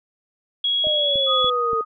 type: tone with pitch glide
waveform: sine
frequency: 3322 to 3386 Hz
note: G#7 to G#7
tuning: 0 to +33 cents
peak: -18 dBFS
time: 0.64-1.5 s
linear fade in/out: 5 ms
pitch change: +33 cents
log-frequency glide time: 0.93-1.2 s
type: exponential sweep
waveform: sine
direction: down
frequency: 622.3 to 446 Hz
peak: -23 dBFS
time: 0.84-1.81 s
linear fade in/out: 2 ms
type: click train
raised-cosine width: 3 ms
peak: -23 dBFS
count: 4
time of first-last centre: 0.87-1.732 s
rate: 3.48 Hz
type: tone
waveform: sine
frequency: 1244.5 Hz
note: D#6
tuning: in tune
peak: -20 dBFS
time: 1.26-1.85 s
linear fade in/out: 50 ms
effects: none